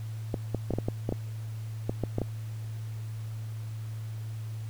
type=clicks; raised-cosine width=2 ms; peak=-15 dBFS; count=12; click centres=0.342 / 0.547 / 0.707 / 0.737 / 0.786 / 0.885 / 1.091 / 1.124 / 1.895 / 2.037 / 2.184 / 2.217 s; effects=added 110 Hz sine -34 dBFS peak until 4.69 s + pink hiss -54 dBFS RMS until 4.69 s